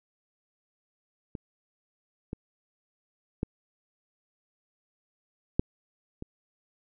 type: clicks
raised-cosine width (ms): 3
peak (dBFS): -23 / -21 / -15 / -9 / -24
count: 5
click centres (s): 1.352 / 2.331 / 3.431 / 5.595 / 6.224
effects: none